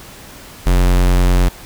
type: tone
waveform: square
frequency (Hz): 45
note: F#1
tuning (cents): -47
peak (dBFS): -10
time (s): 0.66-1.49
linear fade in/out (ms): 10
effects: pink hiss -37 dBFS RMS until 1.65 s